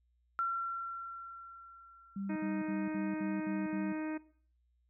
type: tone with exponential decay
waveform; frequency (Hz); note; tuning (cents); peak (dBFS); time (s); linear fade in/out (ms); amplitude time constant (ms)
sine; 1362; F6; -44; -29; 0.39-2.92; 0; 550
type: tone bursts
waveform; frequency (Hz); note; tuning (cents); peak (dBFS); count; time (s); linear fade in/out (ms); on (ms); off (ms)
sine; 197; G3; +9; -36; 7; 2.16-3.926; 5; 200; 61
type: harmonic tone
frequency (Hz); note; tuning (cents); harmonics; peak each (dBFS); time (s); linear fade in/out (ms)
310.9; D#4; -1; 1 / 2 / 3 / 4 / 5 / 6 / 7 / 8; -36 / -46 / -48 / -54 / -51 / -53 / -55 / -54; 2.29-4.18; 10
effects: noise-tail reverb RT60 0.5 s tail -19 dB re dry + added 60 Hz sine -70 dBFS peak until 4.89 s